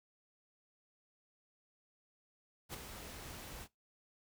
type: noise with ADSR envelope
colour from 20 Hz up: pink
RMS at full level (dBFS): -42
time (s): 2.69-3.68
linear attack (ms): 49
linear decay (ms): 12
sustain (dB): -7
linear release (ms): 52
effects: noise-tail reverb RT60 0.2 s tail -22 dB re dry